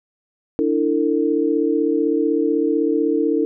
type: chord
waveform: sine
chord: D suspended second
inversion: none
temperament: equal with one note detuned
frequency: 293.7 / 329.6 / 451.1 Hz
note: D4 / E4 / A4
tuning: 0 / 0 / +43 cents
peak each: -20 dBFS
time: 0.59-3.45 s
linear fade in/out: 0 ms
effects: none